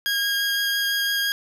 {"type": "tone with vibrato", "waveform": "20% pulse", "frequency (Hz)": 1629, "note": "G#6", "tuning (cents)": -34, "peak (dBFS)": -16, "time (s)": [0.06, 1.32], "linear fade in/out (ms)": 0, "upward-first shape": "sine", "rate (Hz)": 5.9, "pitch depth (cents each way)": 8, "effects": []}